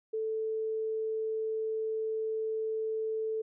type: tone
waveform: sine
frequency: 440 Hz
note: A4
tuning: in tune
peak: -30 dBFS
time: 0.13-3.42 s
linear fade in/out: 10 ms
effects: none